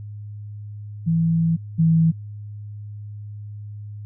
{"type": "tone pair in turn", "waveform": "sine", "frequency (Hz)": [164.81, 162.92], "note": ["E3", "E3"], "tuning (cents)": [0, -20], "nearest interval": "unison", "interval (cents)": 20, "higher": "first", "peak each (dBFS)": [-16, -13], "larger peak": "second", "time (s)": [[1.06, 1.57], [1.78, 2.12]], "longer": "first", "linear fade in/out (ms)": 20, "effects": ["added 104 Hz sine -32 dBFS peak until 4.05 s"]}